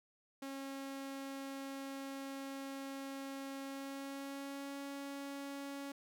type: tone with pitch glide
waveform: sawtooth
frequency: 272.8 to 279 Hz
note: C#4 to C#4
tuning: -28 to +11 cents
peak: -39 dBFS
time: 0.42-5.92 s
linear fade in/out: 5 ms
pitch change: +39 cents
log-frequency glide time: 3.64-4.78 s
effects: none